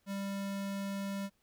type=tone; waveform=square; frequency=197.5 Hz; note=G3; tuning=13 cents sharp; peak=-36 dBFS; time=0.06-1.3 s; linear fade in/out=50 ms; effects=pink hiss -75 dBFS RMS until 1.42 s